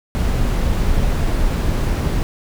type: noise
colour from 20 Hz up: brown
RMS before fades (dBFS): -17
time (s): 0.15-2.23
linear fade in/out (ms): 0
effects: none